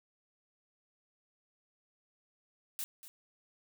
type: noise with echo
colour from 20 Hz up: blue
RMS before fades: -38 dBFS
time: 2.79-2.84 s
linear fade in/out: 0 ms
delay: 240 ms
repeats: 1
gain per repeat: -13 dB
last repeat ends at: 3.08 s
effects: none